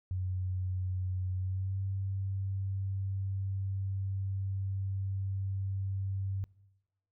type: tone with pitch glide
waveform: sine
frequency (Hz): 92.5 to 96.93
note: F#2 to G2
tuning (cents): 0 to -19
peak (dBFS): -31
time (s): 0.11-6.44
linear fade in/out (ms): 0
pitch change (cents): +81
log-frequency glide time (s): 1.35-1.8
effects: noise-tail reverb RT60 1.0 s tail -23 dB re dry